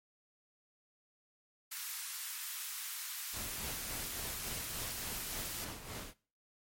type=high-pass noise; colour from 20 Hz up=white; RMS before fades=-42 dBFS; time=1.71-5.65 s; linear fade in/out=10 ms; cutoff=1100 Hz; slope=24 dB/octave
type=noise with tremolo; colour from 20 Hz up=pink; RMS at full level=-43 dBFS; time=3.32-6.14 s; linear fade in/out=50 ms; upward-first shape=sine; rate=3.5 Hz; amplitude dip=55%
effects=noise-tail reverb RT60 0.4 s tail -21 dB re dry + MP3 64 kbps